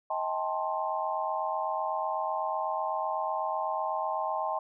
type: chord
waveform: sine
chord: A half-diminished seventh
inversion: second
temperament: just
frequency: 633.6 / 792 / 880 / 1056 Hz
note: Eb5 / G5 / A5 / C6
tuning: +31 / +18 / 0 / +16 cents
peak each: -34 dBFS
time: 0.1-4.59 s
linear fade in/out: 5 ms
effects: none